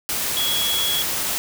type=tone in noise; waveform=sine; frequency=3344 Hz; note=G#7; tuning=11 cents sharp; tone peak=-21 dBFS; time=0.37-1.02 s; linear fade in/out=0 ms; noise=white; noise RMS=-24 dBFS; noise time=0.09-1.38 s; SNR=0 dB; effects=none